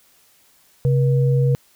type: tone pair together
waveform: sine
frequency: 134.7 / 480 Hz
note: C#3 / B4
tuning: -49 / -49 cents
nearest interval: octave + minor seventh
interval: 2200 cents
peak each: -14 / -23 dBFS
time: 0.85-1.55 s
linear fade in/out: 0 ms
effects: white hiss -56 dBFS RMS until 1.75 s